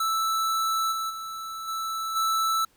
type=tone with level steps; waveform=square; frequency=1318.5 Hz; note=E6; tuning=in tune; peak=-24 / -28 / -34 / -29 / -23 dBFS; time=0-2.65 s; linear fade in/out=5 ms; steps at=0.91 / 1.09 / 1.67 / 2.15 s; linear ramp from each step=20 ms; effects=pink hiss -63 dBFS RMS until 2.76 s